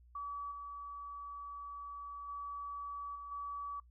sine tone with level steps, 1144 Hz, D6, 46 cents flat, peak -39 / -43 / -40 / -44 / -39 dBFS, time 0.15-3.8 s, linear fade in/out 5 ms, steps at 0.51 / 2.28 / 3.15 / 3.31 s, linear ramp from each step 10 ms, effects noise-tail reverb RT60 0.1 s tail -24 dB re dry + added 60 Hz sine -59 dBFS peak until 3.9 s

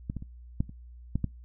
clicks, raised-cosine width 5 ms, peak -19 / -22 / -28 / -14 / -30 / -15 / -15 dBFS, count 7, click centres 0.099 / 0.167 / 0.224 / 0.605 / 0.694 / 1.156 / 1.243 s, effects noise-tail reverb RT60 0.2 s tail -24 dB re dry + added 60 Hz sine -45 dBFS peak until 1.44 s

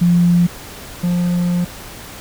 sine / triangle tone pair in turn, 174.1 / 176.02 Hz, F3 / F3, -5 / +14 cents, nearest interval unison, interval 19 cents, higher second, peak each -9 / -12 dBFS, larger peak first, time 0.01-0.47 / 1.03-1.65 s, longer second, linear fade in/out 10 ms, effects pink hiss -34 dBFS RMS until 2.2 s

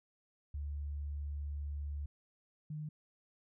sine tone pair in turn, 72.5 / 152.21 Hz, D2 / D#3, -22 / -38 cents, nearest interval octave + minor second, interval 1284 cents, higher second, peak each -37 / -39 dBFS, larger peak first, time 0.54-2.06 / 2.7-2.89 s, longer first, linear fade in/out 5 ms, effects none

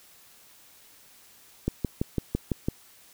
click train, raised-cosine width 3 ms, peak -12 dBFS, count 7, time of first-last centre 1.68-2.685 s, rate 5.97 Hz, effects white hiss -55 dBFS RMS until 3.13 s

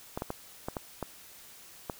clicks, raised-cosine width 1 ms, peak -19 dBFS, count 7, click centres 0.175 / 0.221 / 0.304 / 0.685 / 0.768 / 1.027 / 1.898 s, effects white hiss -52 dBFS RMS until 1.99 s

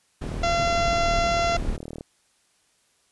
brown noise, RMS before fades -29 dBFS, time 0.21-1.77 s, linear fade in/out 10 ms
click train, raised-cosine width 2 ms, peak -22 dBFS, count 70, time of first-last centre 0.24-2.009 s, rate 39 Hz
harmonic tone, 684 Hz, F5, 36 cents flat, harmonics 1 / 2 / 3 / 4 / 5 / 6 / 7 / 8 / 9 / 10, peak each -22 / -28 / -32 / -34 / -36 / -38 / -39 / -40 / -41 / -42 dBFS, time 0.43-1.57 s, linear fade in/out 5 ms
effects white hiss -65 dBFS RMS until 3.11 s + resampled to 24000 Hz

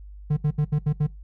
triangle tone bursts at uneven times, 149.5 Hz, D3, 31 cents sharp, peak -16 dBFS, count 6, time 0.3-0.37 / 0.44-0.51 / 0.58-0.65 / 0.72-0.79 / 0.86-0.93 / 1-1.07 s, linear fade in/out 10 ms, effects noise-tail reverb RT60 0.2 s tail -20 dB re dry + added 50 Hz sine -39 dBFS peak until 1.23 s

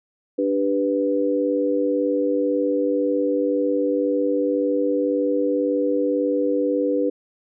sine chord, G major, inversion second, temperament equal, 293.7 / 392 / 493.9 Hz, D4 / G4 / B4, 0 / 0 / 0 cents, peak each -22 / -26 / -21 dBFS, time 0.38-7.1 s, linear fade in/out 10 ms, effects none

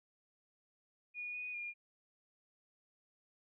sine tone with pitch steps, 2450 / 2474 / 2416 Hz, D#7 / D#7 / D7, -27 / -10 / +48 cents, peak -40 dBFS, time 1.14-1.74 s, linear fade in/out 50 ms, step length 200 ms, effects none

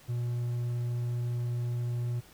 triangle tone, 120.5 Hz, B2, 42 cents flat, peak -27 dBFS, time 0.08-2.21 s, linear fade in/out 20 ms, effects pink hiss -56 dBFS RMS until 2.33 s

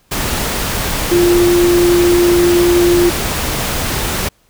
sine tone in noise, 349.2 Hz, F4, in tune, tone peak -8 dBFS, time 1.11-3.1 s, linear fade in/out 10 ms, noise pink, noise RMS -18 dBFS, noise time 0.11-4.29 s, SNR +7 dB, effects pink hiss -55 dBFS RMS until 4.49 s

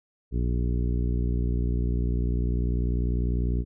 harmonic tone, 60.1 Hz, B1, 46 cents flat, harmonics 1 / 2 / 3 / 4 / 5 / 6 / 7, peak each -24 / -30 / -34 / -36 / -38 / -40 / -41 dBFS, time 0.31-3.65 s, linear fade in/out 50 ms, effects none

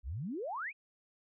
sine exponential sweep, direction up, 52 to 2618 Hz, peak -36 dBFS, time 0.03-0.73 s, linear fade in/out 50 ms, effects none

